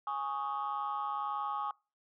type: chord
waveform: sine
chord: Ab suspended fourth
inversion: none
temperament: equal with one note detuned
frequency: 830.6 / 1108.7 / 1250.3 Hz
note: Ab5 / Db6 / Eb6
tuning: 0 / 0 / +8 cents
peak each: -36 / -36 / -37 dBFS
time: 0.07-1.71 s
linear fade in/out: 2 ms
effects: noise-tail reverb RT60 0.3 s tail -25 dB re dry + tanh soft clip ceiling -27 dBFS